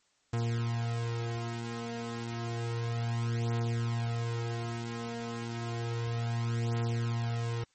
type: beating tone pair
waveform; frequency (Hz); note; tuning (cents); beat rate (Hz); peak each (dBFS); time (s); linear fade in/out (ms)
40% pulse; 116.54 / 116.85; A#2 / A#2; 0 / +5; 0.31; -35 / -32; 0.33-7.64; 5
effects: white hiss -71 dBFS RMS until 7.74 s + MP3 32 kbps